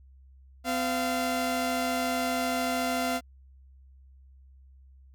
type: tone pair together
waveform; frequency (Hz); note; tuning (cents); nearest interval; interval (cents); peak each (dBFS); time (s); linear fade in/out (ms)
sawtooth; 254.4 / 689.8; C4 / F5; -48 / -22; octave + perfect fourth; 1726; -26 / -25; 0.64-3.21; 50
effects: added 66 Hz sine -51 dBFS peak until 5.14 s